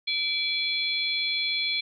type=tone cluster; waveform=sine; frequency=2324 / 3390 / 4133 Hz; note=D7 / G#7 / C8; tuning=-19 / +35 / -22 cents; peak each=-29 dBFS; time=0.07-1.81 s; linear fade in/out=10 ms; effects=none